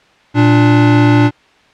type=tone pair together; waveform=square; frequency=116.54 / 293.7 Hz; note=A#2 / D4; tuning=0 / 0 cents; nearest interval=octave + major third; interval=1600 cents; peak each=-10 dBFS; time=0.34-1.31 s; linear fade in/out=50 ms; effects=white hiss -48 dBFS RMS until 1.73 s + low-pass 3000 Hz 12 dB/octave